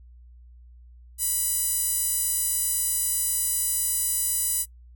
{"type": "tone with high-pass filter", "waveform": "sawtooth", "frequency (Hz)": 987.8, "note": "B5", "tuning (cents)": 0, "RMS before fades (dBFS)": -25, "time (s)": [1.18, 4.66], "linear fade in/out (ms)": 50, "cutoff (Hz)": 9500, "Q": 2.4, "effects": ["noise-tail reverb RT60 0.1 s tail -23 dB re dry", "added 60 Hz sine -46 dBFS peak until 4.95 s"]}